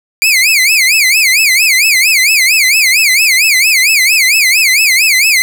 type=tone with vibrato; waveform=sawtooth; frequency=2302 Hz; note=D7; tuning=35 cents flat; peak=-3 dBFS; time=0.22-5.42 s; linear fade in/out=0 ms; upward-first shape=sine; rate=4.4 Hz; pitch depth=230 cents each way; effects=none